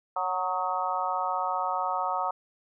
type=harmonic tone with a mistuned harmonic; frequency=184.6 Hz; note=F#3; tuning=4 cents flat; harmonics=3 / 4 / 5 / 6 / 7; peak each=-37 / -31 / -31 / -34 / -32 dBFS; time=0.16-2.31 s; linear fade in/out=5 ms; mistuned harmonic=7; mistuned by=-35 cents; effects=none